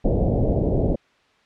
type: low-pass noise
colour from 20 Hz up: pink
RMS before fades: -20 dBFS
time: 0.04-0.96 s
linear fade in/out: 10 ms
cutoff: 670 Hz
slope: 48 dB/octave
effects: white hiss -59 dBFS RMS until 1.45 s + low-pass 3000 Hz 12 dB/octave